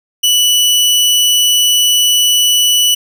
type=tone; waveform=sawtooth; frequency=2960 Hz; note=F#7; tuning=in tune; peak=-5 dBFS; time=0.23-2.95 s; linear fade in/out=10 ms; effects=none